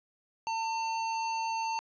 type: tone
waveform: square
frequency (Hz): 901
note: A5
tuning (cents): +41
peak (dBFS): -31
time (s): 0.47-1.79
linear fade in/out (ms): 0
effects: resampled to 16000 Hz + 11-bit